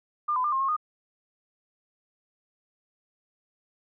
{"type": "tone with pitch steps", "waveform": "sine", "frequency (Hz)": [1200, 1011, 1197, 1066, 1082, 1231], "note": ["D6", "B5", "D6", "C6", "C#6", "D#6"], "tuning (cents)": [37, 40, 33, 32, -42, -19], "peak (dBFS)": -23, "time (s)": [0.28, 0.766], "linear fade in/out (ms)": 10, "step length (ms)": 81, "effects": []}